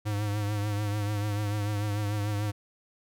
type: tone with vibrato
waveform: square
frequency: 103.83 Hz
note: G#2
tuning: in tune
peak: -28 dBFS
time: 0.05-2.52 s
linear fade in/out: 20 ms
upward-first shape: triangle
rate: 6.8 Hz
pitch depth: 53 cents each way
effects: none